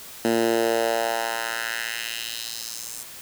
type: tone with high-pass filter sweep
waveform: 10% pulse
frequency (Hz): 114.9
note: A#2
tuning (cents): -25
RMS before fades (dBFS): -26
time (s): 0.25-3.03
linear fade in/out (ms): 0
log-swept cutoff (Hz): 250 to 8200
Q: 1.8
effects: white hiss -41 dBFS RMS until 3.21 s